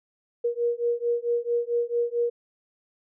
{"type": "beating tone pair", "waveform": "sine", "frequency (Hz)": [472.5, 477], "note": ["A#4", "A#4"], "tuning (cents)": [23, 40], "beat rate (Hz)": 4.5, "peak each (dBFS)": -26, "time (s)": [0.44, 2.3], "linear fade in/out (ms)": 10, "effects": []}